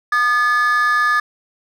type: tone pair together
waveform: triangle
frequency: 1218 / 1716 Hz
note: D#6 / A6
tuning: -37 / -44 cents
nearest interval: tritone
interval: 593 cents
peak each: -13 dBFS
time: 0.12-1.2 s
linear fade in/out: 5 ms
effects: tanh soft clip ceiling -8 dBFS